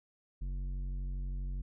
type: tone with tanh clipping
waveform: sine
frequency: 46.25 Hz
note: F#1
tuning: in tune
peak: -36 dBFS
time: 0.41-1.62 s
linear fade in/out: 10 ms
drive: 10 dB
effects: none